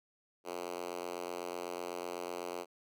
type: tone with high-pass filter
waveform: 5% pulse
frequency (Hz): 88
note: F2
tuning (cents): +14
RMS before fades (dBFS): -41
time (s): 0.44-2.66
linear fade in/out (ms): 50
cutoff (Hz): 390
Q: 1.8
effects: none